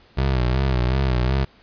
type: tone with vibrato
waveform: 25% pulse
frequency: 64.1 Hz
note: C2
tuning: 35 cents flat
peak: -14 dBFS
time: 0.17-1.45 s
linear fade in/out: 10 ms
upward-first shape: sine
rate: 2.7 Hz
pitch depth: 95 cents each way
effects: pink hiss -53 dBFS RMS until 1.62 s + resampled to 11025 Hz